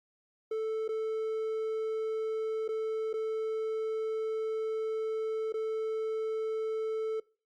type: tone with dropouts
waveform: triangle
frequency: 440 Hz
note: A4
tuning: in tune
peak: -28 dBFS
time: 0.51-7.2 s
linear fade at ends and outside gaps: 5 ms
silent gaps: 0.88-0.889 / 2.68-2.688 / 3.131-3.138 / 5.524-5.54 s
effects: noise-tail reverb RT60 0.4 s tail -24 dB re dry + Opus 48 kbps